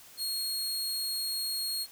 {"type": "tone", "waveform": "sawtooth", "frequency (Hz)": 4286, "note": "C8", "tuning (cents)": 41, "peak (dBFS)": -28, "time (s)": [0.17, 1.87], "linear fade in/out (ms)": 50, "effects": ["white hiss -53 dBFS RMS until 1.91 s"]}